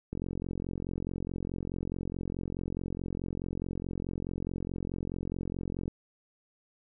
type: click train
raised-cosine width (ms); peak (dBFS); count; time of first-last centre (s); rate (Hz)
3; -22; 258; 0.13-5.879; 44.7
effects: none